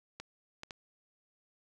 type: clicks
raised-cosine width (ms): 0.2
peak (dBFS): -25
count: 3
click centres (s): 0.2 / 0.634 / 0.708
effects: none